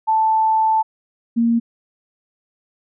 sine tone pair in turn, 880 / 232.5 Hz, A5 / A#3, 0 / -4 cents, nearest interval octave + major seventh, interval 2304 cents, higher first, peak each -13 dBFS, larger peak neither, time 0.07-0.83 / 1.36-1.6 s, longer first, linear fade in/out 20 ms, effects none

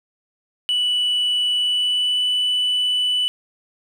sine tone with pitch glide, 2960 to 2981 Hz, F#7 to F#7, 0 to +12 cents, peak -15 dBFS, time 0.69-3.28 s, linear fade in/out 0 ms, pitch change +12 cents, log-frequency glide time 1.57-2.25 s, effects tanh soft clip ceiling -15 dBFS + 8-bit

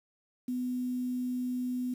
sine tone with quantisation, 250 Hz, B3, 21 cents sharp, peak -30 dBFS, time 0.48-1.94 s, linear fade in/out 5 ms, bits 9, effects none

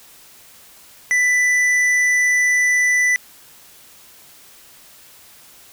sine tone with hard clipping, 1986 Hz, B6, 9 cents sharp, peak -15 dBFS, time 1.11-3.16 s, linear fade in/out 0 ms, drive 8 dB, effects white hiss -46 dBFS RMS until 5.72 s

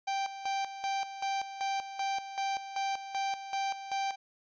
45% pulse tone with tremolo, 784 Hz, G5, in tune, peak -30 dBFS, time 0.07-4.16 s, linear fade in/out 10 ms, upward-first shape square, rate 2.6 Hz, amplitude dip 70%, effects resampled to 16000 Hz

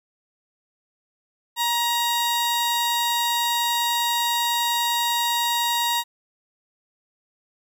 sawtooth tone pair together, 944.5 / 1889 Hz, A#5 / A#6, +22 / +22 cents, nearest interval octave, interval 1200 cents, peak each -18 / -19 dBFS, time 1.56-6.04 s, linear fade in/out 50 ms, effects none

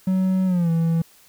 triangle tone with pitch glide, 187.5 to 165.12 Hz, F#3 to E3, +23 to +3 cents, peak -15 dBFS, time 0.07-1.02 s, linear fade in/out 5 ms, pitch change -220 cents, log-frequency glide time 0.46-0.7 s, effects white hiss -53 dBFS RMS until 1.28 s

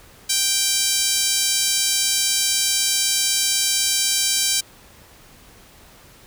5% pulse tone with high-pass filter, 784 Hz, G5, in tune, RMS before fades -20 dBFS, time 0.29-4.61 s, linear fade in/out 10 ms, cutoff 3200 Hz, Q 0.69, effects pink hiss -48 dBFS RMS until 6.26 s

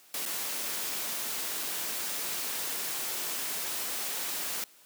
white noise with dropouts, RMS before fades -34 dBFS, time 0.14-4.64 s, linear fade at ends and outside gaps 2 ms, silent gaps 0.255-0.26 s, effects white hiss -58 dBFS RMS until 4.85 s + high-pass 200 Hz 12 dB/octave

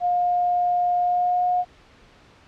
sine tone with pitch glide, 711 to 719.7 Hz, F5 to F#5, +31 to -48 cents, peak -18 dBFS, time 0-1.65 s, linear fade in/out 50 ms, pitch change +21 cents, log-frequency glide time 0.98-1.45 s, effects pink hiss -52 dBFS RMS until 2.47 s + low-pass 4000 Hz 12 dB/octave

